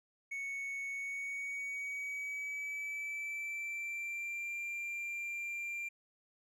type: tone with pitch glide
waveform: triangle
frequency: 2217 to 2376 Hz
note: C#7 to D7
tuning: 0 to +20 cents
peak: -36 dBFS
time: 0.31-5.89 s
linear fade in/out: 10 ms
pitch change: +120 cents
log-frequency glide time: 0.89-4.55 s
effects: none